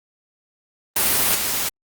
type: noise with echo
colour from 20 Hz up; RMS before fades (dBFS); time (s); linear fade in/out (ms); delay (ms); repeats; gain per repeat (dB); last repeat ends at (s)
white; -18; 0.96-1.35; 5; 340; 1; -5; 1.69
effects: Opus 32 kbps